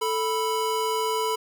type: tone pair together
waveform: square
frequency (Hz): 440 / 987.1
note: A4 / B5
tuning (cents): 0 / -1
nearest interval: octave + major second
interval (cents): 1399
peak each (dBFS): -27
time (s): 0.01-1.36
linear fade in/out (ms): 10
effects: none

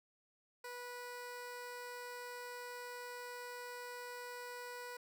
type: tone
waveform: 15% pulse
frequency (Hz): 489.8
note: B4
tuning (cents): -14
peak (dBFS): -39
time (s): 0.64-4.97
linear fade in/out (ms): 5
effects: none

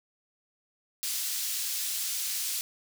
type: high-pass noise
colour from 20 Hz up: pink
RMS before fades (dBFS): -32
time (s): 1.03-2.61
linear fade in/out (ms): 0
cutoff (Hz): 4500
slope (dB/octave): 12
effects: none

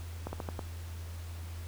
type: slowing click train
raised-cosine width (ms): 1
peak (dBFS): -22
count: 5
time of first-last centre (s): 0.27-0.592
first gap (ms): 60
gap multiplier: 1.2
effects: added 84 Hz sine -39 dBFS peak until 1.67 s + pink hiss -52 dBFS RMS until 1.67 s

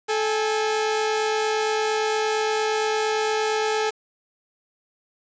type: tone pair together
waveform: sawtooth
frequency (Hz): 433.9 / 819.1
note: A4 / G#5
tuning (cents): -24 / -24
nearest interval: major seventh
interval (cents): 1100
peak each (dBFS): -18 / -24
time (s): 0.08-3.91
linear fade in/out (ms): 20
effects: resampled to 16000 Hz + 7-bit

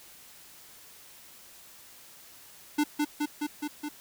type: tone with echo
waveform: square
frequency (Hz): 296.9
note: D4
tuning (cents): +19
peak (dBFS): -23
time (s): 2.78-2.84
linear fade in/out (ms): 10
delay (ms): 210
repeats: 5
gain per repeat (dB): -2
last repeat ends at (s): 3.89
effects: white hiss -52 dBFS RMS until 4 s

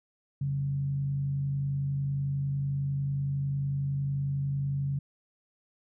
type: tone with frequency modulation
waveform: sine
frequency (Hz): 139.2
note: C#3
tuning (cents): +8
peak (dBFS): -27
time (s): 0.41-4.99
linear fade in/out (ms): 5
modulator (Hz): 51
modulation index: 0.3
effects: none

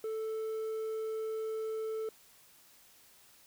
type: tone with hard clipping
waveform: sine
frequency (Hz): 440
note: A4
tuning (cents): 0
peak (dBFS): -35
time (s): 0.04-2.09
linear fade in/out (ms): 2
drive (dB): 3
effects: white hiss -61 dBFS RMS until 3.46 s

